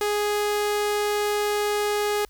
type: tone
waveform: sawtooth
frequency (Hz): 415.3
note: G#4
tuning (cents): 0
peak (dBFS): -18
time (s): 0.01-2.25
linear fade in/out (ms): 2
effects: added 50 Hz sine -51 dBFS peak until 2.29 s + white hiss -61 dBFS RMS until 2.29 s